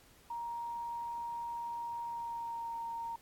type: tone with pitch glide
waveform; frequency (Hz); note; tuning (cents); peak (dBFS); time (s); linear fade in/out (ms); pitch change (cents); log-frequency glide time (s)
sine; 939 to 925.5; A#5 to A#5; +12 to -13; -37; 0.3-3.16; 5; -25; 2.01-2.76
effects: pink hiss -62 dBFS RMS until 3.21 s + AAC 64 kbps